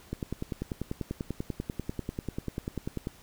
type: click train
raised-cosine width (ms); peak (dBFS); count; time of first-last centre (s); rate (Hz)
3; -19; 31; 0.13-3.071; 10.2
effects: pink hiss -55 dBFS RMS until 3.22 s